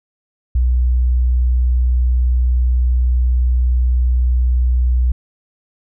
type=tone; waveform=sine; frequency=61.74 Hz; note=B1; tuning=in tune; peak=-11 dBFS; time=0.55-5.12 s; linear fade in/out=5 ms; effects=none